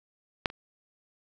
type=clicks; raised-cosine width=0.3 ms; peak=-8 / -27 dBFS; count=2; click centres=0.458 / 0.501 s; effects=none